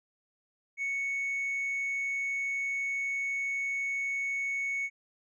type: tone with tanh clipping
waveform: triangle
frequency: 2217 Hz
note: C#7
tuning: in tune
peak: -30 dBFS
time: 0.77-4.9 s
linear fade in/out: 50 ms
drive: 6 dB
effects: none